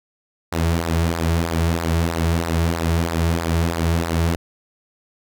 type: tone with flanger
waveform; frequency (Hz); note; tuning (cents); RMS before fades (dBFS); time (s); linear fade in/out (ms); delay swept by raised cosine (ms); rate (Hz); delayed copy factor
sawtooth; 83.2; E2; +17; -20; 0.52-4.36; 5; 0.31 to 4.01; 3.1; -0.65
effects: none